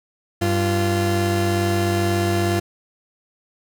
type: tone pair together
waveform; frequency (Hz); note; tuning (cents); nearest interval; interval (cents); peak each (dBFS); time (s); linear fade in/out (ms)
30% pulse; 96.78 / 344.9; G2 / F4; -22 / -22; octave + minor seventh; 2200; -18; 0.41-2.6; 10
effects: none